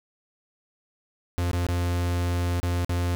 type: tone with dropouts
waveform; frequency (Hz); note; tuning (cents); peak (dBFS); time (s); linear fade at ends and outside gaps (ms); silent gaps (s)
45% pulse; 87.7; F2; +8; -23; 1.38-3.15; 0; 1.514-1.532 / 1.666-1.687 / 2.6-2.63 / 2.847-2.894
effects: none